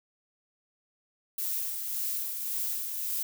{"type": "noise with tremolo", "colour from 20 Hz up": "violet", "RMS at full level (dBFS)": -31, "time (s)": [1.38, 3.23], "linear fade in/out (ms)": 5, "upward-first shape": "sine", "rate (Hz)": 1.8, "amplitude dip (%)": 40, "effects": []}